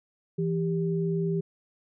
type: tone pair together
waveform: sine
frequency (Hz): 166.3 / 395.5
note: E3 / G4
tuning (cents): +16 / +15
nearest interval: octave + minor third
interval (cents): 1499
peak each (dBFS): -26 / -29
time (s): 0.38-1.41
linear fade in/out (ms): 10
effects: none